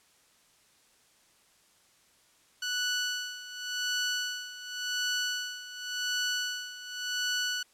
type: tone with tremolo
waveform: 15% pulse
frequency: 1480 Hz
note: F#6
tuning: in tune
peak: -21 dBFS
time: 2.62-7.63 s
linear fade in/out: 5 ms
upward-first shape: sine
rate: 0.9 Hz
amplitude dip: 80%
effects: white hiss -64 dBFS RMS until 7.73 s + low-pass 10000 Hz 12 dB/octave